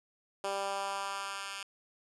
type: tone with high-pass filter sweep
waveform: 10% pulse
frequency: 197.2 Hz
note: G3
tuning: 11 cents sharp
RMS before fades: -37 dBFS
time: 0.44-1.63 s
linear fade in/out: 2 ms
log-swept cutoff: 480 to 2000 Hz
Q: 1.4
effects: resampled to 24000 Hz + 9-bit